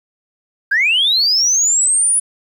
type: linear sweep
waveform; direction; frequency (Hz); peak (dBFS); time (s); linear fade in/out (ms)
sine; up; 1538 to 9956; -10; 0.71-2.2; 10
effects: tanh soft clip ceiling -7 dBFS + 8-bit